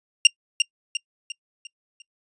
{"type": "tone with echo", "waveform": "sawtooth", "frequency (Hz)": 2794, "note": "F7", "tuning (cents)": 0, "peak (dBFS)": -5, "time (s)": [0.25, 0.27], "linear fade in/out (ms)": 2, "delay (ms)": 350, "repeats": 5, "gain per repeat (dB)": -7, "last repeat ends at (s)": 2.02, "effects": ["noise-tail reverb RT60 0.1 s tail -26 dB re dry", "resampled to 22050 Hz"]}